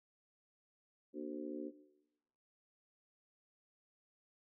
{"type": "harmonic tone with a mistuned harmonic", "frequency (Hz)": 74.3, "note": "D2", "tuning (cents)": 21, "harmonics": [3, 4, 5, 6, 7], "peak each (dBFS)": [-48, -44, -45, -54, -52], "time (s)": [1.13, 1.72], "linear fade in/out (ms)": 50, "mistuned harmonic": 3, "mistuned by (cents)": 110, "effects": ["noise-tail reverb RT60 1.0 s tail -18 dB re dry"]}